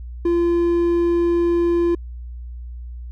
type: tone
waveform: triangle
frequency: 343.4 Hz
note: F4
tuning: 29 cents flat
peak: -13 dBFS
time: 0.25-1.95 s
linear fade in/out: 5 ms
effects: added 60 Hz sine -30 dBFS peak until 3.11 s